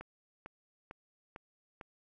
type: click train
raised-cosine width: 0.5 ms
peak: -30 dBFS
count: 5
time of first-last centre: 0.01-1.812 s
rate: 2.22 Hz
effects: none